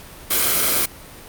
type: noise with comb filter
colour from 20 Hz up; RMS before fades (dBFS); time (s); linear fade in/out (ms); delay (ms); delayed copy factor
white; -18; 0.3-0.86; 10; 1.1; -0.5
effects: pink hiss -40 dBFS RMS until 1.28 s + Opus 48 kbps